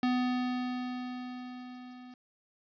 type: tone with level ramp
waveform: square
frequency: 250 Hz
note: B3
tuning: 21 cents sharp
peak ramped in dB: -26 to -48 dBFS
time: 0.03-2.14 s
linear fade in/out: 2 ms
effects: resampled to 11025 Hz + 11-bit